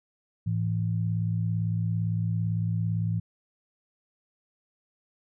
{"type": "tone pair together", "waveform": "sine", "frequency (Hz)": [108.4, 166.17], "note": ["A2", "E3"], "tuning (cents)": [-25, 14], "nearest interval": "perfect fifth", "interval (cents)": 739, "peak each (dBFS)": [-26, -29], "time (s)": [0.46, 3.2], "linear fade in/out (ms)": 10, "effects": []}